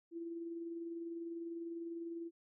sine tone with tremolo, 335.9 Hz, E4, 33 cents sharp, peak -39 dBFS, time 0.11-2.31 s, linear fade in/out 50 ms, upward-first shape triangle, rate 20 Hz, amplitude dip 45%, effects none

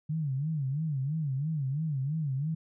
sine tone with vibrato, 145.5 Hz, D3, 16 cents flat, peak -28 dBFS, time 0.09-2.55 s, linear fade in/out 10 ms, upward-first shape sine, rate 3 Hz, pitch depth 180 cents each way, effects none

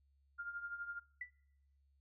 sine tone with tremolo, 1404 Hz, F6, 9 cents sharp, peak -39 dBFS, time 0.38-1 s, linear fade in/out 20 ms, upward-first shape triangle, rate 12 Hz, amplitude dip 75%
sine tone with exponential decay, 1975.5 Hz, B6, in tune, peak -38 dBFS, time 1.21-1.31 s, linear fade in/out 5 ms, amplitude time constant 20 ms
effects noise-tail reverb RT60 0.8 s tail -23 dB re dry + added 69 Hz sine -70 dBFS peak until 2 s

